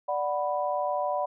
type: chord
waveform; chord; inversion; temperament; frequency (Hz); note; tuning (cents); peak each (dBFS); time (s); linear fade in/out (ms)
sine; B minor; first; equal; 587.3 / 740 / 987.8; D5 / F#5 / B5; 0 / 0 / 0; -29 / -30 / -31; 0.08-1.26; 10
effects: none